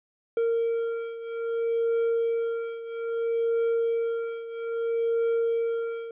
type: beating tone pair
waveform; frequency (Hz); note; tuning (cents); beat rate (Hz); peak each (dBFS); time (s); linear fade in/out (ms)
triangle; 461 / 461.61; A#4 / A#4; -19 / -17; 0.61; -24 / -28; 0.37-6.11; 2
effects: resampled to 8000 Hz

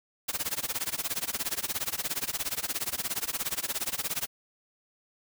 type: noise with tremolo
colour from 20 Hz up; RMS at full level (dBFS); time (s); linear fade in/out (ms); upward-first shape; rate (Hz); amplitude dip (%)
white; -29; 0.28-4.27; 10; sine; 17; 95
effects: none

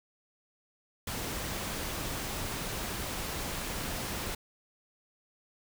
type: noise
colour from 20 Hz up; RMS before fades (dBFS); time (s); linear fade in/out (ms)
pink; -36; 1.07-4.35; 5
effects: none

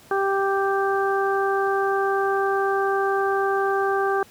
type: harmonic tone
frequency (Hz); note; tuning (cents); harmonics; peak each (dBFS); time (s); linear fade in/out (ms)
392; G4; 0; 1 / 2 / 3 / 4; -22 / -25 / -27 / -28; 0.11-4.23; 2
effects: pink hiss -50 dBFS RMS until 4.3 s + high-pass 80 Hz 12 dB/octave

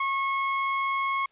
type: tone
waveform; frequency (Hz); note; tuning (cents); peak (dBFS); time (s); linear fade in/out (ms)
30% pulse; 1091; C#6; -28; -22; 0-1.26; 5
effects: white hiss -65 dBFS RMS until 1.31 s + resampled to 8000 Hz

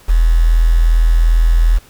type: tone with quantisation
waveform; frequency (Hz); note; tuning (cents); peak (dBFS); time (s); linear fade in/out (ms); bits
sine; 41.28; E1; +3; -7; 0.08-1.79; 20; 5
effects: pink hiss -45 dBFS RMS until 1.89 s

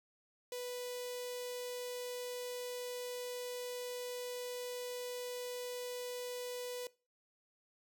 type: tone with notch filter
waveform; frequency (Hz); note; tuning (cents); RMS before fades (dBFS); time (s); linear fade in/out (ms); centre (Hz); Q
sawtooth; 493.9; B4; 0; -42; 0.52-6.87; 2; 1300; 0.54
effects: noise-tail reverb RT60 0.3 s tail -20 dB re dry

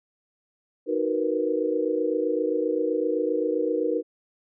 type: chord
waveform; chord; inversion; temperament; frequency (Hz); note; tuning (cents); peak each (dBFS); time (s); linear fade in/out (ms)
sine; B major seventh; first; equal; 311.1 / 370 / 466.2 / 493.9; D#4 / F#4 / A#4 / B4; 0 / 0 / 0 / 0; -28 / -30 / -26 / -28; 0.86-4.03; 50
effects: none

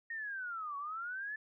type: linear two-way sweep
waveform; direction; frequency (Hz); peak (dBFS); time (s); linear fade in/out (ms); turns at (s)
sine; down then up; 1864.7 to 1108.7 to 1752; -38; 0.1-1.36; 5; 0.77
effects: none

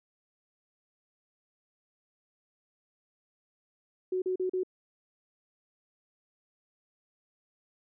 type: tone bursts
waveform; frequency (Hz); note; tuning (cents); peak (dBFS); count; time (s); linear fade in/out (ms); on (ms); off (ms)
sine; 370; F#4; 0; -27; 4; 4.12-4.634; 5; 100; 38
effects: none

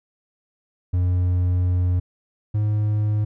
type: tone pair in turn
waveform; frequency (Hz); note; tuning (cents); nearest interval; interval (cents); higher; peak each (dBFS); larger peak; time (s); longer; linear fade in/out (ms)
triangle; 89.8 / 105.75; F2 / G#2; +49 / +32; minor third; 283; second; -15 / -16; first; 0.93-2 / 2.54-3.25; first; 10
effects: none

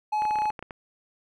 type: tone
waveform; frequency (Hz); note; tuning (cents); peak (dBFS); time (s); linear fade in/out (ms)
triangle; 850; G#5; +40; -21; 0.12-0.51; 10
type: clicks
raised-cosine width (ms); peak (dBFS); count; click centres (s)
0.5; -22; 11; 0.221 / 0.253 / 0.309 / 0.357 / 0.387 / 0.42 / 0.456 / 0.503 / 0.592 / 0.626 / 0.708
effects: none

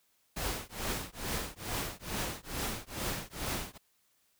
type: noise with tremolo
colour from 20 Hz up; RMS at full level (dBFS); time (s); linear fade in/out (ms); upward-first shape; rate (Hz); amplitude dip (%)
pink; -33; 0.36-3.78; 10; triangle; 2.3; 100
effects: white hiss -72 dBFS RMS until 4.39 s

